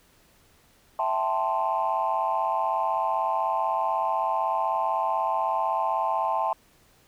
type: chord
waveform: sine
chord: A minor seventh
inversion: second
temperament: equal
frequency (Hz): 659.3 / 784 / 880 / 1046.5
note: E5 / G5 / A5 / C6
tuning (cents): 0 / 0 / 0 / 0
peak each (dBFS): -29 / -29 / -26 / -28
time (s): 0.99-6.53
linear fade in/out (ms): 2
effects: tanh soft clip ceiling -15 dBFS + pink hiss -60 dBFS RMS until 7.07 s